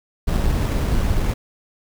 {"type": "noise with sample-and-hold", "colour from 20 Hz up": "brown", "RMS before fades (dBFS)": -19, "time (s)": [0.27, 1.34], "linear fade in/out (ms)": 10, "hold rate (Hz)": 4410, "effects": []}